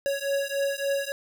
square beating tone pair, 554.4 / 557.9 Hz, C#5 / C#5, 0 / +11 cents, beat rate 3.5 Hz, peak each -29 dBFS, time 0.06-1.12 s, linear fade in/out 0 ms, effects none

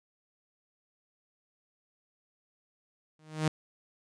sawtooth tone with exponential growth, 155.56 Hz, D#3, in tune, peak -19 dBFS, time 3.19-3.48 s, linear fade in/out 2 ms, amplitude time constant 62 ms, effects resampled to 22050 Hz

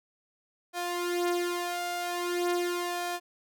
sawtooth tone with flanger, 351.4 Hz, F4, 11 cents sharp, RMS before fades -31 dBFS, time 0.73-3.2 s, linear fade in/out 50 ms, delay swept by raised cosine 1.6 to 4.3 ms, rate 0.43 Hz, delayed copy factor +0.7, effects none

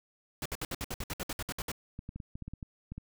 pink noise bursts, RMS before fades -36 dBFS, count 14, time 0.42-1.717 s, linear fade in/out 2 ms, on 36 ms, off 61 ms
clicks, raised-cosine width 5 ms, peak -28 dBFS, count 11, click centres 1.991 / 2.091 / 2.16 / 2.202 / 2.355 / 2.423 / 2.48 / 2.536 / 2.628 / 2.92 / 2.98 s
effects none

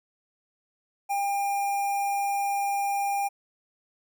square tone with notch filter, 801 Hz, G5, 37 cents sharp, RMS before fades -27 dBFS, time 1.09-3.29 s, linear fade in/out 20 ms, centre 3900 Hz, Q 0.89, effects none

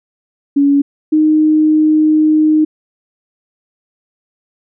sine tone pair in turn, 282.4 / 309 Hz, C#4 / D#4, +32 / -12 cents, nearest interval major second, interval 156 cents, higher second, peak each -7 dBFS, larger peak neither, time 0.56-0.82 / 1.12-2.65 s, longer second, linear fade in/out 10 ms, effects none

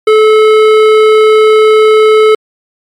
triangle tone with hard clipping, 432.9 Hz, A4, 28 cents flat, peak -4 dBFS, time 0.07-2.35 s, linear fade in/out 5 ms, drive 17 dB, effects MP3 96 kbps

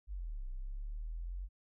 sine exponential two-way sweep, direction down then up, 52.3 to 30.93 to 47.23 Hz, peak -38 dBFS, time 0.07-1.49 s, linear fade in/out 50 ms, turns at 0.47 s, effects none

